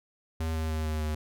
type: tone with pitch steps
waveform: square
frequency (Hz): 80.4 / 79.48 / 78.56 / 77.66 / 76.77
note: E2 / D#2 / D#2 / D#2 / D#2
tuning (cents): -43 / +37 / +17 / -3 / -23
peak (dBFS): -29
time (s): 0.4-1.15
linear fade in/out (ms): 5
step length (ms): 150
effects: none